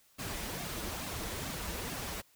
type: noise with flanger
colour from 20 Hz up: pink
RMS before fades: -39 dBFS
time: 0.18-2.22 s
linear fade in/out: 20 ms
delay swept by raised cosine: 2 to 8 ms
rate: 2.3 Hz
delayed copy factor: -0.95
effects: white hiss -66 dBFS RMS until 2.35 s